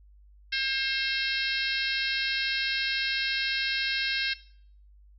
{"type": "harmonic tone with a mistuned harmonic", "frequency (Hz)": 534, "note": "C5", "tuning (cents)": 35, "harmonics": [3, 4, 5, 6, 7, 8, 9, 10], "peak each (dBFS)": [-32, -33, -34, -35, -35, -36, -37, -37], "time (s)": [0.52, 4.34], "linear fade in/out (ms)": 10, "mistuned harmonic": 7, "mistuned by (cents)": 34, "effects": ["noise-tail reverb RT60 0.6 s tail -19 dB re dry", "added 50 Hz sine -52 dBFS peak until 5.18 s"]}